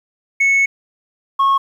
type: tone pair in turn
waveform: sine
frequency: 2204 / 1093.8 Hz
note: C#7 / C#6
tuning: -11 / -23 cents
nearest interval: octave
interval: 1212 cents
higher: first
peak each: -8 dBFS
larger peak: neither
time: 0.4-0.66 / 1.39-1.58 s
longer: first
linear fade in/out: 10 ms
effects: tanh soft clip ceiling -10 dBFS + 8-bit